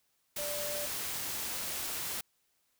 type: tone in noise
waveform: sine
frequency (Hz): 587.3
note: D5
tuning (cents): 0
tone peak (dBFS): -38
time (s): 0.38-0.86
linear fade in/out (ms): 5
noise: white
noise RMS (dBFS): -37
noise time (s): 0.36-2.21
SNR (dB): -4
effects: white hiss -75 dBFS RMS until 2.79 s